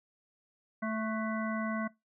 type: harmonic tone with a mistuned harmonic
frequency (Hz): 220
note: A3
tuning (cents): 0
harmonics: 1 / 3 / 5 / 7 / 9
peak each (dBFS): -33 / -38 / -40 / -41 / -43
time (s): 0.82-1.88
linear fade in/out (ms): 10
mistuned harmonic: 7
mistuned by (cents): -46
effects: noise-tail reverb RT60 0.2 s tail -22 dB re dry